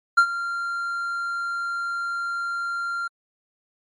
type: tone with ADSR envelope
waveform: triangle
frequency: 1386 Hz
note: F6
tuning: 14 cents flat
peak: -8 dBFS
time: 0.17-3.08 s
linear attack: 12 ms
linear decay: 75 ms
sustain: -15 dB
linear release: 11 ms
effects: MP3 48 kbps